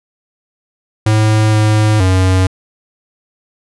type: tone with pitch steps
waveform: square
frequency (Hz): 108.3 / 107.4 / 93.3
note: A2 / A2 / F#2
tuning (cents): -27 / -41 / +15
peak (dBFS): -9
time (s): 1.06-2.47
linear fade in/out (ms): 5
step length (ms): 470
effects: resampled to 24000 Hz